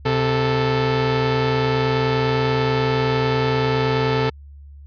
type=tone pair together; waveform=sawtooth; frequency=130 / 439.5 Hz; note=C3 / A4; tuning=-11 / -2 cents; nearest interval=octave + major sixth; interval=2109 cents; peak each=-16 dBFS; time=0.05-4.3 s; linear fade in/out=10 ms; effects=added 71 Hz sine -38 dBFS peak until 4.86 s + resampled to 11025 Hz